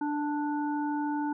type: harmonic tone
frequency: 294.5 Hz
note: D4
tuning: 5 cents sharp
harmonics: 1 / 3 / 5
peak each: -29 / -33 / -42 dBFS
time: 0.01-1.33 s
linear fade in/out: 5 ms
effects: none